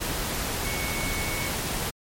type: tone in noise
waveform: sine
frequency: 2215 Hz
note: C#7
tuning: 2 cents flat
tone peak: -33 dBFS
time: 0.64-1.5 s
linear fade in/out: 20 ms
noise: pink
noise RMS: -29 dBFS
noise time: 0-1.91 s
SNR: -7 dB
effects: MP3 64 kbps